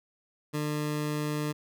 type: tone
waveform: 20% pulse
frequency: 150 Hz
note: D3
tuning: 37 cents sharp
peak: -24 dBFS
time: 0.53-1.53 s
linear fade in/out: 20 ms
effects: none

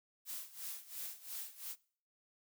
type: noise with tremolo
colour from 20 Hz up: blue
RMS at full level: -43 dBFS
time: 0.25-1.76 s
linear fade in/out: 50 ms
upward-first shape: sine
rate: 2.9 Hz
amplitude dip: 85%
effects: noise-tail reverb RT60 0.5 s tail -23 dB re dry

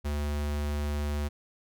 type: tone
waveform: square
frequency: 73.42 Hz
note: D2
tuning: in tune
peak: -29 dBFS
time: 0.04-1.29 s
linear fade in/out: 20 ms
effects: none

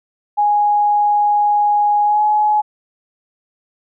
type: tone with pitch glide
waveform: sine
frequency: 829 to 844.5 Hz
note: G#5 to G#5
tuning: -3 to +29 cents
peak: -11 dBFS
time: 0.37-2.62 s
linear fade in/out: 20 ms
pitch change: +32 cents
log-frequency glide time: 2.04-2.22 s
effects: none

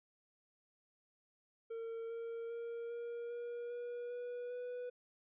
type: tone with pitch steps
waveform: triangle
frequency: 456.3 / 461.3 / 466.4 / 471.6 / 476.8 / 482 / 487.4 / 492.7 Hz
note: A#4 / A#4 / A#4 / A#4 / A#4 / B4 / B4 / B4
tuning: -37 / -18 / +1 / +20 / +39 / -42 / -23 / -4 cents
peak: -39 dBFS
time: 1.7-4.9 s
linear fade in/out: 10 ms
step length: 400 ms
effects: resampled to 8000 Hz

